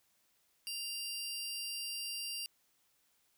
sawtooth tone pair together, 2794 / 4704 Hz, F7 / D8, 0 / +2 cents, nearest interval major sixth, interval 902 cents, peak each -39 / -38 dBFS, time 0.67-2.46 s, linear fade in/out 0 ms, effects white hiss -74 dBFS RMS until 3.37 s

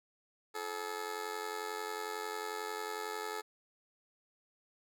15% pulse tone with amplitude modulation, 430 Hz, A4, 40 cents flat, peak -28 dBFS, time 0.54-3.42 s, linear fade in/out 20 ms, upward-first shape sine, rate 91.1 Hz, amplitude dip 75%, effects none

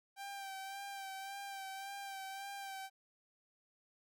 sawtooth tone with vibrato, 784 Hz, G5, in tune, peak -40 dBFS, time 0.16-2.9 s, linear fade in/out 50 ms, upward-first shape sine, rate 1.8 Hz, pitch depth 30 cents each way, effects none

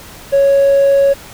triangle tone, 554.4 Hz, C#5, in tune, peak -4 dBFS, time 0.32-1.14 s, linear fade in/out 20 ms, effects tanh soft clip ceiling -3 dBFS + pink hiss -35 dBFS RMS until 1.33 s

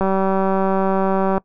click train, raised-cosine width 1 ms, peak -6 dBFS, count 264, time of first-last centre 0.01-1.38 s, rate 192 Hz, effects noise-tail reverb RT60 0.1 s tail -22 dB re dry

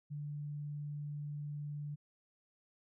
sine tone, 146.83 Hz, D3, in tune, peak -39 dBFS, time 0.1-1.96 s, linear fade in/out 20 ms, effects none

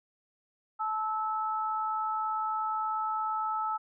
sine tone pair together, 869 / 1305.7 Hz, A5 / E6, -22 / -17 cents, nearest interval perfect fifth, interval 705 cents, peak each -32 / -31 dBFS, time 0.79-3.78 s, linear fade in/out 20 ms, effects none

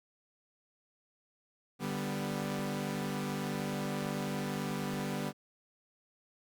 sawtooth chord, G major, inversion second, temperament equal, 146.83 / 196 / 246.9 Hz, D3 / G3 / B3, 0 / 0 / 0 cents, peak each -35 / -33 / -35 dBFS, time 1.79-5.33 s, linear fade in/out 50 ms, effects Opus 48 kbps

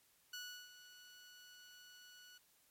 15% pulse tone with ADSR envelope, 1472 Hz, F#6, 9 cents flat, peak -38 dBFS, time 0.33-2.38 s, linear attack 6 ms, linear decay 350 ms, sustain -13 dB, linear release 6 ms, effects white hiss -72 dBFS RMS until 2.7 s + MP3 64 kbps

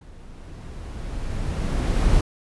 brown noise with level ramp, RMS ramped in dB -44 to -17 dBFS, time 0.01-2.21 s, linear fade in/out 5 ms, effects resampled to 24000 Hz

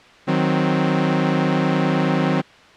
sawtooth chord, C diminished, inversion first, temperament equal, 155.56 / 185 / 261.6 Hz, Eb3 / Gb3 / C4, 0 / 0 / 0 cents, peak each -17 dBFS, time 0.27-2.42 s, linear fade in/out 20 ms, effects white hiss -46 dBFS RMS until 2.76 s + low-pass 3000 Hz 12 dB/octave

